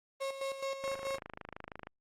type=tone with tremolo; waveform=35% pulse; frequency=543 Hz; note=C#5; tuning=36 cents flat; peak=-32 dBFS; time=0.2-1.19 s; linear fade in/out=20 ms; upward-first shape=square; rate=4.7 Hz; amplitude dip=60%
type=click train; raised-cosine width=0.5 ms; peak=-28 dBFS; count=28; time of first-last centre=0.84-1.871 s; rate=26.2 Hz
effects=low-pass 10000 Hz 12 dB/octave + Opus 24 kbps